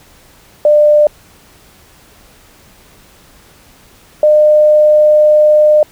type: tone pair in turn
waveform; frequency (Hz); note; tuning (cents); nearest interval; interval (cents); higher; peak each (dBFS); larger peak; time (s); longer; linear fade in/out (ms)
sine; 597 / 605.3; D5 / D#5; +28 / -48; unison; 24; second; -4; neither; 0.65-1.07 / 4.23-5.83; second; 2
effects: pink hiss -44 dBFS RMS until 5.91 s